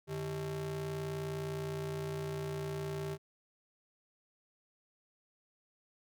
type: ring-modulated tone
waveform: square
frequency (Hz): 121.6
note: B2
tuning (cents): -26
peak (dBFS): -34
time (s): 0.07-3.18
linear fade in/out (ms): 50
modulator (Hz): 273
effects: none